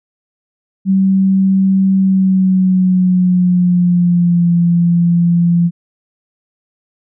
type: tone with pitch glide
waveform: sine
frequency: 191.8 to 171.86 Hz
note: G3 to F3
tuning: -37 to -28 cents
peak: -8 dBFS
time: 0.85-5.71 s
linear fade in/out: 50 ms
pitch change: -191 cents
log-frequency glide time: 1.97-4.51 s
effects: none